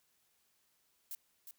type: noise with echo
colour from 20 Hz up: violet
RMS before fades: -43 dBFS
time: 1.11-1.15 s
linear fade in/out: 2 ms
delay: 360 ms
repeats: 1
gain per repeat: -7 dB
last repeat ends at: 1.51 s
effects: white hiss -75 dBFS RMS until 1.58 s